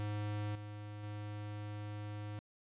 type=tone with level steps; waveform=square; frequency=104.5 Hz; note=G#2; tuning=11 cents sharp; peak=-37 / -45 / -42 dBFS; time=0-2.39 s; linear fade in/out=0 ms; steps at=0.55 / 1.03 s; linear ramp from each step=5 ms; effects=resampled to 8000 Hz